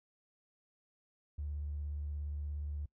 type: tone with vibrato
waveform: triangle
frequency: 73.42 Hz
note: D2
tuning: in tune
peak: -33 dBFS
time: 1.38-2.86 s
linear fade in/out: 10 ms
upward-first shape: square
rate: 17 Hz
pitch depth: 19 cents each way
effects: noise-tail reverb RT60 0.1 s tail -25 dB re dry + tanh soft clip ceiling -34 dBFS